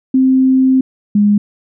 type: tone pair in turn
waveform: sine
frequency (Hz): 261.6 / 206.1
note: C4 / G#3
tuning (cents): 0 / -13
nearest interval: major third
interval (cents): 413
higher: first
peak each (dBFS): -7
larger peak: neither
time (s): 0.14-0.81 / 1.15-1.38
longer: first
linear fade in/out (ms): 5
effects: none